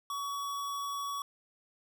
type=tone; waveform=square; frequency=1128 Hz; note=C#6; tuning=30 cents sharp; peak=-35 dBFS; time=0.1-1.22 s; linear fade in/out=2 ms; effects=none